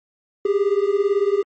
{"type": "beating tone pair", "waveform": "triangle", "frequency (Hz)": [392.7, 410.7], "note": ["G4", "G#4"], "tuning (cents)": [3, -19], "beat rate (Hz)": 18, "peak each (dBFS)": -17, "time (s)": [0.45, 1.43], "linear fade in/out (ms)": 5, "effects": ["MP3 32 kbps"]}